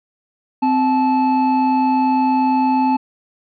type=tone pair together; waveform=triangle; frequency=260 / 868.7 Hz; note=C4 / A5; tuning=-11 / -22 cents; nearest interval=octave + major sixth; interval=2089 cents; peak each=-14 dBFS; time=0.62-2.97 s; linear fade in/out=10 ms; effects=resampled to 11025 Hz